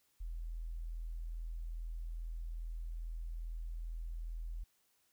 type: tone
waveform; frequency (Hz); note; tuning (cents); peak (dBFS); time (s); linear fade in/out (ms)
sine; 41.2; E1; 0; -39; 0.2-4.64; 10
effects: white hiss -75 dBFS RMS until 5.12 s